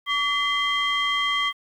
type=tone cluster; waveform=sine; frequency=1142 / 2034 / 3197 Hz; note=D6 / C7 / G7; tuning=-49 / -50 / +33 cents; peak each=-24 dBFS; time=0.06-1.53 s; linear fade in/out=50 ms; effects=tanh soft clip ceiling -15 dBFS + 9-bit